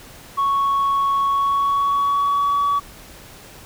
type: tone with pitch glide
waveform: sine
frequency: 1108.7 to 1137.2 Hz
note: C#6 to C#6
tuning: 0 to +44 cents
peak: -14 dBFS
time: 0.37-2.8 s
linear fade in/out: 20 ms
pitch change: +44 cents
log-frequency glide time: 1.24-2.65 s
effects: tanh soft clip ceiling -14 dBFS + pink hiss -42 dBFS RMS until 3.65 s